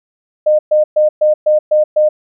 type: tone bursts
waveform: sine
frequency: 610 Hz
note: D#5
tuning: 34 cents flat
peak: -7 dBFS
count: 7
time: 0.46-2.09 s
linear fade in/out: 10 ms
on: 130 ms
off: 120 ms
effects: none